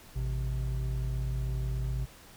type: tone pair together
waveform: triangle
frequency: 54.79 / 128.3 Hz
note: A1 / C3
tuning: -7 / -34 cents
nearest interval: octave + minor third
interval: 1473 cents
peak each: -29 / -31 dBFS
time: 0.15-2.06 s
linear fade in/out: 20 ms
effects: pink hiss -53 dBFS RMS until 2.36 s